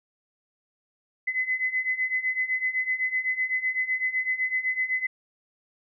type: beating tone pair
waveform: sine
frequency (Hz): 2023 / 2030.9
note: B6 / B6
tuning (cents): +41 / +48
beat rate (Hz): 7.9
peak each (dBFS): -29 / -26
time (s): 1.27-5.07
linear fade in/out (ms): 10
effects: none